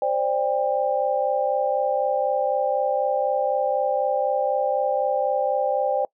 sine chord, C suspended second, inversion none, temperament equal with one note detuned, 523.3 / 587.3 / 797.2 Hz, C5 / D5 / G5, 0 / 0 / +29 cents, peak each -24 dBFS, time 0.02-6.05 s, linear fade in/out 2 ms, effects noise-tail reverb RT60 0.1 s tail -24 dB re dry

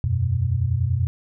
sine chord, E suspended second, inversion none, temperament equal, 82.41 / 92.5 / 123.47 Hz, E2 / F#2 / B2, 0 / 0 / 0 cents, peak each -27 / -22 / -22 dBFS, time 0.04-1.07 s, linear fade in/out 0 ms, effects none

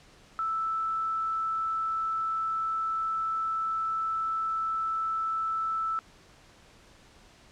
sine tone, 1318.5 Hz, E6, in tune, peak -27 dBFS, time 0.39-5.99 s, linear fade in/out 0 ms, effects pink hiss -56 dBFS RMS until 7.51 s + low-pass 7000 Hz 12 dB/octave

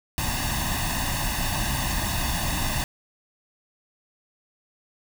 pink noise with comb filter, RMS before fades -26 dBFS, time 0.18-2.84 s, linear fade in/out 0 ms, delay 1.1 ms, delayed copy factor +0.9, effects none

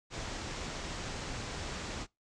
pink low-pass noise, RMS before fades -40 dBFS, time 0.1-2.07 s, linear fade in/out 50 ms, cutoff 7700 Hz, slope 48 dB/octave, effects noise-tail reverb RT60 0.2 s tail -24 dB re dry

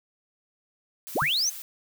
blue noise, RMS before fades -39 dBFS, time 1.07-1.62 s, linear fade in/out 0 ms
sine linear sweep, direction up, 119.9 to 6440 Hz, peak -22 dBFS, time 1.15-1.5 s, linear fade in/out 10 ms
sine tone with exponential decay, 146.83 Hz, D3, in tune, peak -25 dBFS, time 1.22-1.31 s, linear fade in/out 0 ms, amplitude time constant 19 ms
effects none

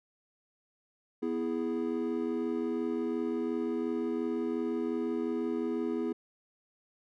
triangle chord, E major, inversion second, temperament equal, 246.9 / 329.6 / 415.3 Hz, B3 / E4 / G#4, 0 / 0 / 0 cents, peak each -32 / -32 / -33 dBFS, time 1.22-6.13 s, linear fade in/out 10 ms, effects none

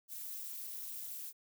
violet noise with amplitude modulation, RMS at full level -40 dBFS, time 0.08-1.33 s, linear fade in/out 50 ms, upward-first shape sine, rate 292 Hz, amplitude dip 100%, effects none

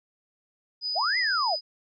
sine tone, 4978 Hz, D#8, in tune, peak -27 dBFS, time 0.81-1.61 s, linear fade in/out 50 ms
sine linear two-way sweep, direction up then down, 564 to 2085 to 564 Hz, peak -24 dBFS, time 0.95-1.56 s, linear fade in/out 20 ms, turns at 1.18 s
effects none

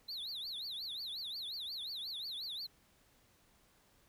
triangle tone with vibrato, 3951 Hz, B7, in tune, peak -39 dBFS, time 0.08-2.67 s, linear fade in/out 10 ms, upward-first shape triangle, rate 5.6 Hz, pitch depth 300 cents each way, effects pink hiss -69 dBFS RMS until 4.08 s

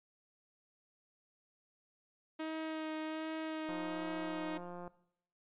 sawtooth tone with vibrato, 315 Hz, D#4, 21 cents sharp, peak -34 dBFS, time 2.39-4.58 s, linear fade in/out 10 ms, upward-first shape sine, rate 1.3 Hz, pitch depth 14 cents each way
click train, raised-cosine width 1 ms, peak -34 dBFS, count 210, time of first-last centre 3.69-4.877 s, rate 176 Hz
effects noise-tail reverb RT60 0.7 s tail -19 dB re dry + resampled to 8000 Hz

